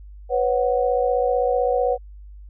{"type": "chord", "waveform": "sine", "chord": "B suspended second", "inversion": "none", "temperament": "equal with one note detuned", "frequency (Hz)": [493.9, 549.6, 740], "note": ["B4", "C#5", "F#5"], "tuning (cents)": [0, -15, 0], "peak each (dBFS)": [-20, -23, -23], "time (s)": [0.29, 1.98], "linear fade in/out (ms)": 50, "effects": ["added 50 Hz sine -38 dBFS peak until 2.49 s"]}